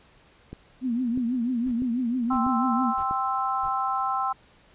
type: click train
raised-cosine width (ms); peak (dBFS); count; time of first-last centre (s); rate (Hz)
3; -24; 5; 0.53-3.111; 1.55
type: tone with vibrato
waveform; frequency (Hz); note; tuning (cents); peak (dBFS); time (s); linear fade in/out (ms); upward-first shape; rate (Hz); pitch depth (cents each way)
sine; 243.6; B3; -24; -23; 0.81-2.94; 50; triangle; 6.1; 140
type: noise bursts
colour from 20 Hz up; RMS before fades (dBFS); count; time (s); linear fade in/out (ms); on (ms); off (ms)
brown; -42; 4; 1.66-3.688; 5; 57; 600
type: chord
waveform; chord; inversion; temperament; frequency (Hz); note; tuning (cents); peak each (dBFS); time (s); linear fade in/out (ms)
sine; C major; second; equal; 784 / 1046.5 / 1318.5; G5 / C6 / E6; 0 / 0 / 0; -28; 2.3-4.33; 10
effects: pink hiss -57 dBFS RMS until 4.74 s + resampled to 8000 Hz